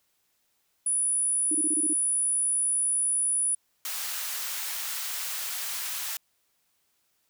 sine tone, 9830 Hz, D#9, 22 cents flat, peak -23 dBFS, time 0.86-3.55 s, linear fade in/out 5 ms
sine tone bursts, 308.2 Hz, D#4, 16 cents flat, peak -29 dBFS, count 7, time 1.51-1.933 s, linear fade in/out 5 ms, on 39 ms, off 25 ms
white high-pass noise, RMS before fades -33 dBFS, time 3.85-6.17 s, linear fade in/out 2 ms, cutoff 960 Hz, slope 12 dB/octave
effects white hiss -72 dBFS RMS until 7.29 s

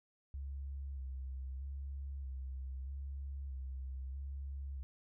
sine tone with vibrato, 67.3 Hz, C2, 49 cents sharp, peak -40 dBFS, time 0.34-4.83 s, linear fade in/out 0 ms, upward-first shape square, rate 0.79 Hz, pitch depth 39 cents each way, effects none

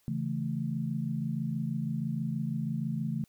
sine chord, A major, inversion first, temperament equal, 138.59 / 164.81 / 220 Hz, C#3 / E3 / A3, 0 / 0 / 0 cents, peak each -34 dBFS, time 0.08-3.24 s, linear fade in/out 0 ms, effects white hiss -69 dBFS RMS until 3.28 s

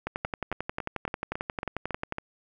two click trains, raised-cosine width 0.5 ms, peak -17 / -15 dBFS, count 8 / 24, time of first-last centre 0.25-2.184 / 0.07-2.124 s, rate 3.62 / 11.2 Hz, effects none

